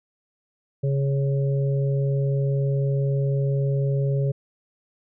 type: harmonic tone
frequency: 138 Hz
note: C#3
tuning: 7 cents flat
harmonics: 1 / 3 / 4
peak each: -20 / -30 / -32 dBFS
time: 0.83-4.32 s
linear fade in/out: 10 ms
effects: none